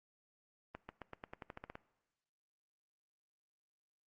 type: accelerating click train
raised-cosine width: 0.5 ms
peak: -30 dBFS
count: 12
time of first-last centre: 0.75-1.754 s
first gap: 140 ms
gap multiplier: 0.91
effects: noise-tail reverb RT60 1.0 s tail -20 dB re dry + Opus 24 kbps